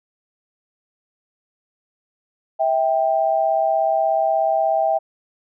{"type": "tone pair together", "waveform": "sine", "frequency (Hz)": [650, 786.6], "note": ["E5", "G5"], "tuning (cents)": [-24, 6], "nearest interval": "minor third", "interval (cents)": 330, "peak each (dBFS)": [-18, -19], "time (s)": [2.59, 4.99], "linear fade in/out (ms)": 20, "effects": []}